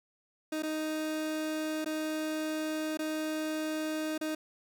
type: tone with dropouts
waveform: 30% pulse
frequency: 311.1 Hz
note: D#4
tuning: in tune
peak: -29 dBFS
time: 0.52-4.35 s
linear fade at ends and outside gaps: 5 ms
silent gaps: 0.624-0.632 / 1.846-1.859 / 2.973-2.99 / 4.179-4.211 s
effects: none